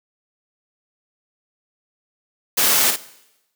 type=noise with echo; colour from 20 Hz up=white; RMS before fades=-17 dBFS; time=2.57-2.91 s; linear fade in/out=10 ms; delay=54 ms; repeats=1; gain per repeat=-6 dB; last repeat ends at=2.964 s; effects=noise-tail reverb RT60 0.9 s tail -18 dB re dry + high-pass 200 Hz 12 dB/octave